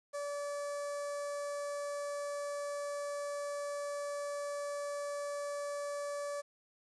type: tone with notch filter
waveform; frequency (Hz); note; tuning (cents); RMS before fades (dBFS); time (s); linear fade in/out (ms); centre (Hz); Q
sawtooth; 576; D5; -34; -39; 0.13-6.42; 20; 3000; 0.58
effects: resampled to 22050 Hz + 11-bit